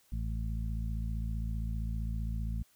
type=harmonic tone; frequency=55.3 Hz; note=A1; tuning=9 cents sharp; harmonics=1 / 2 / 3 / 4; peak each=-33 / -39 / -43 / -45 dBFS; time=0.12-2.63 s; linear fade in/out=5 ms; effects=white hiss -67 dBFS RMS until 2.75 s